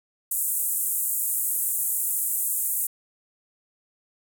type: band-pass noise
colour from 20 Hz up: white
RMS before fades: -26 dBFS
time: 0.31-2.87 s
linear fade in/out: 5 ms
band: 7800 to 16000 Hz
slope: 48 dB/octave
effects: none